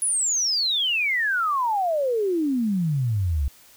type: exponential sweep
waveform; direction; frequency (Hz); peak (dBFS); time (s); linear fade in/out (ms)
sine; down; 10548 to 65.7; -20; 0.02-3.48; 0
effects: white hiss -52 dBFS RMS until 3.76 s